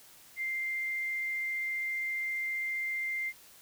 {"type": "tone", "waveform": "sine", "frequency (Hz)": 2095, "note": "C7", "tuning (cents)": 2, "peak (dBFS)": -31, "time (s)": [0.36, 3.33], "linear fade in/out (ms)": 50, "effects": ["white hiss -56 dBFS RMS until 3.61 s"]}